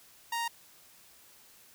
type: tone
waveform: sawtooth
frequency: 932.3 Hz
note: A#5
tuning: in tune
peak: -27 dBFS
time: 0.32-0.48 s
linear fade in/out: 5 ms
effects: white hiss -58 dBFS RMS until 1.74 s